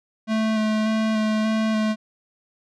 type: tone with vibrato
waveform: square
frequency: 217.9 Hz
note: A3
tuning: 17 cents flat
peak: -20 dBFS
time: 0.27-1.96 s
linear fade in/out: 50 ms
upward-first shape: square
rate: 1.7 Hz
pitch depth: 13 cents each way
effects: low-pass 5000 Hz 12 dB/octave